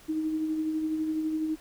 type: tone with tremolo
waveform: sine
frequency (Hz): 313.6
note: D#4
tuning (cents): +14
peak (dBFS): -25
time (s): 0.08-1.56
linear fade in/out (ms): 20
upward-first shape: sine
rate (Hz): 12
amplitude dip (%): 35
effects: pink hiss -54 dBFS RMS until 1.6 s